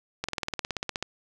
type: slowing click train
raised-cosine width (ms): 0.2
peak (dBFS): -12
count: 15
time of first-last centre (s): 0.24-1.026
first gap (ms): 46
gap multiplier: 1.03
effects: none